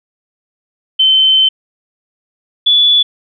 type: tone pair in turn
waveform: sine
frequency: 3078 / 3442 Hz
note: G7 / A7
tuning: -32 / -39 cents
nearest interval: major second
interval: 193 cents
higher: second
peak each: -6 dBFS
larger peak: neither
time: 0.99-1.49 / 2.66-3.03 s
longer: first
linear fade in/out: 10 ms
effects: none